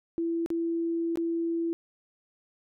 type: tone with dropouts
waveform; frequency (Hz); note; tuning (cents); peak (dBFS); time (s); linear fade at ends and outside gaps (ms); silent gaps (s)
sine; 334; E4; +23; -26; 0.18-1.73; 0; 0.461-0.503 / 1.157-1.173
effects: none